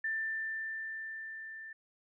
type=tone with level ramp; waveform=sine; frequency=1779 Hz; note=A6; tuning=19 cents sharp; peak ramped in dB=-31 to -44 dBFS; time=0.04-1.73 s; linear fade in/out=5 ms; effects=none